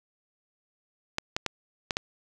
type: clicks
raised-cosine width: 0.2 ms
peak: -10 dBFS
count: 5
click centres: 1.184 / 1.365 / 1.463 / 1.908 / 1.969 s
effects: none